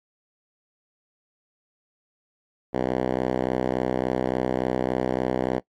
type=tone with band-pass filter; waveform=5% pulse; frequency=63.5 Hz; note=B1; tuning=49 cents sharp; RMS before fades=-25 dBFS; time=2.73-5.6 s; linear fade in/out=20 ms; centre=420 Hz; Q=0.7; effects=noise-tail reverb RT60 0.1 s tail -20 dB re dry + AAC 64 kbps